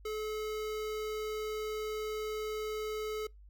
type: tone with notch filter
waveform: square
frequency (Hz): 430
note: A4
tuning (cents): -40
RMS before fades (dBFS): -37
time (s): 0.05-3.27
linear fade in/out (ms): 5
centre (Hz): 10000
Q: 1.7
effects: noise-tail reverb RT60 0.2 s tail -25 dB re dry + added 50 Hz sine -52 dBFS peak until 3.49 s